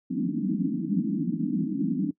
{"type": "band-pass noise", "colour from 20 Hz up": "white", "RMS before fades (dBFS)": -27, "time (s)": [0.1, 2.11], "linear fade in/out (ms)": 5, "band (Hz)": [160, 310], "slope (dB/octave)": 96, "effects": ["noise-tail reverb RT60 0.1 s tail -20 dB re dry"]}